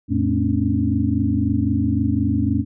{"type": "tone cluster", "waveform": "sine", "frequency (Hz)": [85.5, 111.3, 218.4, 264.9, 288.7], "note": ["F2", "A2", "A3", "C4", "D4"], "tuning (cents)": [-36, 20, -13, 22, -30], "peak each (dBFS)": -23, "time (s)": [0.08, 2.65], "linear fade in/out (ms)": 50, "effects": []}